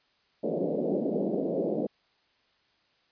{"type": "band-pass noise", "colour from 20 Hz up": "white", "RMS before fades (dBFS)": -29, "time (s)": [0.43, 1.87], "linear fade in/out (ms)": 10, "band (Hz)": [170, 590], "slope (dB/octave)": 48, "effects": ["white hiss -68 dBFS RMS until 3.11 s", "resampled to 11025 Hz"]}